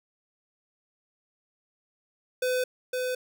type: tone with echo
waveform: square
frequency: 505 Hz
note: B4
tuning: 39 cents sharp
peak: -25 dBFS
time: 2.42-2.64 s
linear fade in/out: 5 ms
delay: 510 ms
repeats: 1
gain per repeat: -3 dB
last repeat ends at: 3.15 s
effects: none